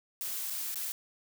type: noise with dropouts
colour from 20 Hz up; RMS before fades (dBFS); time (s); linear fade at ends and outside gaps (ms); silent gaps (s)
blue; -36; 0.21-0.92; 0; 0.5-0.504 / 0.744-0.757
effects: none